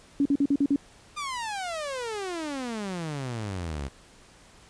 sine tone bursts, 281.7 Hz, C#4, 28 cents sharp, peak -19 dBFS, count 6, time 0.2-0.76 s, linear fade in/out 2 ms, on 55 ms, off 46 ms
sawtooth exponential sweep, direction down, 1226 to 65.41 Hz, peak -27 dBFS, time 1.16-3.89 s, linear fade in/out 20 ms
effects pink hiss -54 dBFS RMS until 4.69 s + resampled to 22050 Hz

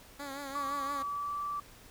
10% pulse tone with vibrato, 278.3 Hz, C#4, 7 cents sharp, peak -31 dBFS, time 0.19-1.03 s, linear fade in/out 10 ms, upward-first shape triangle, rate 5.8 Hz, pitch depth 69 cents each way
sine tone with pitch glide, 1142 to 1162 Hz, D6 to D6, -49 to -19 cents, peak -33 dBFS, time 0.55-1.6 s, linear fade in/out 5 ms, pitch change +30 cents, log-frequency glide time 0.95-1.38 s
effects pink hiss -55 dBFS RMS until 1.9 s

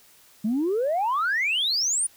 sine exponential sweep, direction up, 204.1 to 9800 Hz, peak -20 dBFS, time 0.44-2.07 s, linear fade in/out 10 ms, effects tanh soft clip ceiling -18 dBFS + white hiss -55 dBFS RMS until 2.16 s

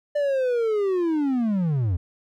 triangle linear sweep, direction down, 593 to 79.3 Hz, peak -18 dBFS, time 0.15-1.97 s, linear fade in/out 10 ms, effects none

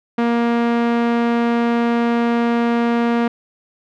sawtooth tone with low-pass filter, 235.2 Hz, A#3, 16 cents sharp, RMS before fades -17 dBFS, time 0.18-3.28 s, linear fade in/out 5 ms, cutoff 2200 Hz, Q 0.67, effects none

